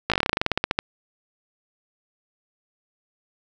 slowing click train, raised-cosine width 0.3 ms, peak -4 dBFS, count 18, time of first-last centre 0.1-0.789 s, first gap 17 ms, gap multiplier 1.1, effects none

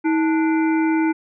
harmonic tone with a mistuned harmonic, 293.7 Hz, D4, in tune, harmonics 1 / 3 / 5 / 7 / 8, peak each -16 / -26 / -30 / -33 / -34 dBFS, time 0.04-1.13 s, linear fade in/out 20 ms, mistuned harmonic 1, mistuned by +150 cents, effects none

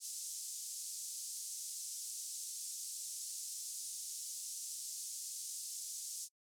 pink band-pass noise, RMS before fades -45 dBFS, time 0-6.29 s, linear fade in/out 50 ms, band 5800 to 10000 Hz, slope 24 dB/octave, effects noise-tail reverb RT60 0.1 s tail -26 dB re dry

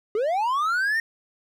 triangle linear sweep, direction up, 399.4 to 1864.7 Hz, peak -19 dBFS, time 0.15-1 s, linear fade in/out 2 ms, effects none

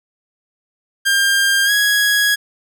sawtooth tone with pitch glide, 1600 to 1663.1 Hz, G6 to G#6, +35 to +2 cents, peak -9 dBFS, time 1.05-2.36 s, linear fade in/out 20 ms, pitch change +67 cents, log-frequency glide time 1.65-1.71 s, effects none

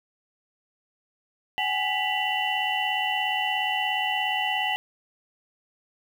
sine tone cluster, 758 / 835 / 1974 / 2758 / 2968 Hz, F#5 / G#5 / B6 / F7 / F#7, +42 / +9 / -1 / -22 / +5 cents, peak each -30 dBFS, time 1.58-4.76 s, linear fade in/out 0 ms, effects 8-bit

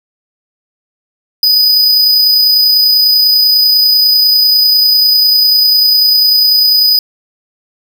square tone with amplitude modulation, 4978 Hz, D#8, in tune, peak -5 dBFS, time 1.43-6.99 s, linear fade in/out 2 ms, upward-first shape sine, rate 30.1 Hz, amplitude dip 25%, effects none

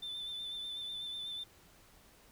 sine tone with vibrato, 3540 Hz, A7, 10 cents sharp, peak -37 dBFS, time 0.02-1.44 s, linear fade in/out 10 ms, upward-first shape sine, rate 8.1 Hz, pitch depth 28 cents each way, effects tanh soft clip ceiling -37 dBFS + pink hiss -62 dBFS RMS until 2.31 s

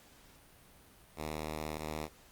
5% pulse tone with vibrato, 77.2 Hz, D#2, 13 cents flat, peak -26 dBFS, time 1.16-2.09 s, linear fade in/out 50 ms, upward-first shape sine, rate 14 Hz, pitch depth 15 cents each way, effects pink hiss -60 dBFS RMS until 2.31 s + Opus 48 kbps

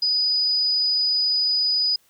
sine tone, 4963 Hz, D#8, 5 cents flat, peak -18 dBFS, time 0.02-1.96 s, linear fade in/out 5 ms, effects white hiss -61 dBFS RMS until 2.09 s

